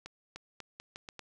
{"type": "accelerating click train", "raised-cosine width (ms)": 0.2, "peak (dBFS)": -26, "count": 7, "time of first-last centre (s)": [0.06, 1.193], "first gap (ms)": 300, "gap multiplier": 0.81, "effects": []}